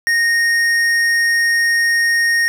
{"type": "tone with hard clipping", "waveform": "triangle", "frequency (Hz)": 1856, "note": "A#6", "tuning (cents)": -8, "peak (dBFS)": -14, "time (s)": [0.07, 2.48], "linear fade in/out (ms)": 0, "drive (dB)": 14, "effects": []}